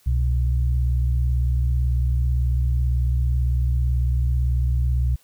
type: tone pair together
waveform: sine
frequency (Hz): 65.41 / 123.48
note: C2 / B2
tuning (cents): 0 / 0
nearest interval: major seventh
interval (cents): 1100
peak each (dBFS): -18 / -25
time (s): 0.06-5.16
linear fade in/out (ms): 10
effects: white hiss -58 dBFS RMS until 5.23 s